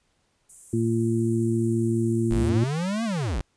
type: high-pass noise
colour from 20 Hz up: white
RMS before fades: -43 dBFS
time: 0.49-2.5 s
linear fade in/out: 10 ms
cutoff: 7300 Hz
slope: 48 dB/octave
type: harmonic tone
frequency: 114.4 Hz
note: A#2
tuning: 32 cents flat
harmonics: 1 / 2 / 3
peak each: -25 / -25 / -25 dBFS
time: 0.73-2.64 s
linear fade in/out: 5 ms
type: linear two-way sweep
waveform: square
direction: up then down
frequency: 35.6 to 234.7 to 35.6 Hz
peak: -25 dBFS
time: 2.31-3.41 s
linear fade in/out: 0 ms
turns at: 3.04 s
effects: pink hiss -69 dBFS RMS until 3.56 s + resampled to 22050 Hz